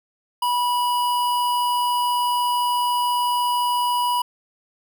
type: tone with notch filter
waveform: square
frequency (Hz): 977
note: B5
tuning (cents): -19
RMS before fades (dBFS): -21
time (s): 0.42-4.22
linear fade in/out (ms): 5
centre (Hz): 6600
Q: 2
effects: none